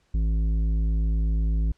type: tone with tanh clipping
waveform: sine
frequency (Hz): 54.1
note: A1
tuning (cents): -29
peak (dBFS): -22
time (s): 0.14-1.72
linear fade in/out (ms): 5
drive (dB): 10
effects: pink hiss -67 dBFS RMS until 1.77 s + low-pass 7000 Hz 12 dB/octave